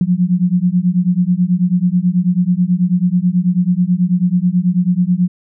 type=beating tone pair; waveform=sine; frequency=174.61 / 183.81 Hz; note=F3 / F#3; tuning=0 / -11 cents; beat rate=9.2 Hz; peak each=-14 dBFS; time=0.01-5.28 s; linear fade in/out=2 ms; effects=none